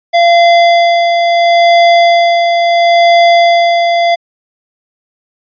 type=tone with tremolo; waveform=square; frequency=686 Hz; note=F5; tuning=31 cents flat; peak=-4 dBFS; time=0.13-4.16 s; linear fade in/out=20 ms; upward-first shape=sine; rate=0.73 Hz; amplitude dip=40%; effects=resampled to 11025 Hz